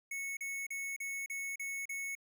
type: tone bursts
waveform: square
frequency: 2205 Hz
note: C#7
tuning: 10 cents flat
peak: -38 dBFS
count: 7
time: 0.11-2.152 s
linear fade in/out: 5 ms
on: 260 ms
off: 37 ms
effects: 12-bit